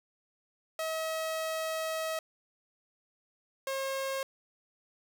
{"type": "tone pair in turn", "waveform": "sawtooth", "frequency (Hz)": [640, 538.5], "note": ["D#5", "C5"], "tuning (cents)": [49, 50], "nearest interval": "minor third", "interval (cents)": 299, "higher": "first", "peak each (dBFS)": -28, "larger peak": "neither", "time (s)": [[0.79, 2.19], [3.67, 4.23]], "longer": "first", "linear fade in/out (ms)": 2, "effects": []}